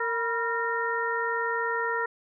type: harmonic tone with a mistuned harmonic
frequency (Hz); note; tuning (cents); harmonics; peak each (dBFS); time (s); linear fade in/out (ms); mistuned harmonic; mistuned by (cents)
460.4; A#4; -22; 1 / 2 / 3 / 4; -31 / -31 / -31 / -31; 0-2.06; 5; 2; +81
effects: none